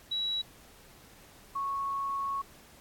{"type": "tone pair in turn", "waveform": "sine", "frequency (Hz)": [3900, 1104.2], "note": ["B7", "C#6"], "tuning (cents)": [-23, -7], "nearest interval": "octave + minor seventh", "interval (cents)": 2184, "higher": "first", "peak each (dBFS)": [-29, -30], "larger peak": "first", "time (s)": [[0.11, 0.42], [1.55, 2.42]], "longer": "second", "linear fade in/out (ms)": 10, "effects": ["pink hiss -56 dBFS RMS until 2.8 s", "AAC 64 kbps"]}